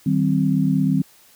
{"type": "chord", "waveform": "sine", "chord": "C minor", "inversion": "first", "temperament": "equal with one note detuned", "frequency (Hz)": [155.56, 192.63, 261.6], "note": ["Eb3", "G3", "C4"], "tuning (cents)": [0, -30, 0], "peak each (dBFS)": -20, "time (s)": [0.06, 1.02], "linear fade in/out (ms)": 5, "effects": ["white hiss -52 dBFS RMS until 1.35 s", "high-pass 60 Hz 12 dB/octave"]}